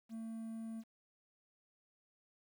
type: tone with quantisation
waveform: triangle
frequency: 224.7 Hz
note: A3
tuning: 37 cents sharp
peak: -40 dBFS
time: 0.09-0.84 s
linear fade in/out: 50 ms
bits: 11
effects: none